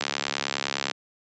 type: click train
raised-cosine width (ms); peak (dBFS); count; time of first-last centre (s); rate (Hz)
0.2; -7; 64; 0.01-0.913; 69.8
effects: high-pass 200 Hz 12 dB/octave + resampled to 16000 Hz